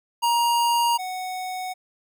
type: tone pair in turn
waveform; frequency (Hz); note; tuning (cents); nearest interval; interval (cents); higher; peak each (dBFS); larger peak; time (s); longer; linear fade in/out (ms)
square; 943 / 740.7; A#5 / F#5; +20 / +2; major third; 418; first; -19 / -29; first; 0.22-0.98 / 0.98-1.74; neither; 20
effects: none